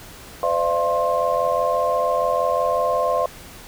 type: tone cluster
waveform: sine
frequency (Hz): 512 / 598 / 683 / 1060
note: C5 / D5 / F5 / C6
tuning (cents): -38 / +31 / -39 / +22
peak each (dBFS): -23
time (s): 0.43-3.26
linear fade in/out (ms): 2
effects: pink hiss -41 dBFS RMS until 3.67 s

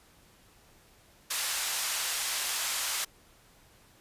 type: band-pass noise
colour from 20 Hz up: white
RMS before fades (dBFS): -32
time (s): 1.3-3.05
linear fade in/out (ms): 10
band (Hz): 840 to 10000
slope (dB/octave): 12
effects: pink hiss -60 dBFS RMS until 4 s + resampled to 32000 Hz

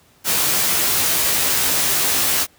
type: noise with comb filter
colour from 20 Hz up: white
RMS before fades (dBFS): -18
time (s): 0.24-2.47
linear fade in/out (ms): 50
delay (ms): 15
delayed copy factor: +0.7
effects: pink hiss -54 dBFS RMS until 2.58 s + high-pass 60 Hz 12 dB/octave

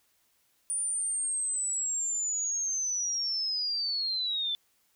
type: linear sweep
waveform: sine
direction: down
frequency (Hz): 9397 to 3497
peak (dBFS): -28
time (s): 0.7-4.55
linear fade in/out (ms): 0
effects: white hiss -70 dBFS RMS until 4.95 s

